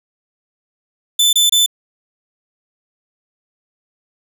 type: tone bursts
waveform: sawtooth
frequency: 3520 Hz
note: A7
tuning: in tune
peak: -7 dBFS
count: 3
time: 1.19-1.662 s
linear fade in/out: 5 ms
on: 140 ms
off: 26 ms
effects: none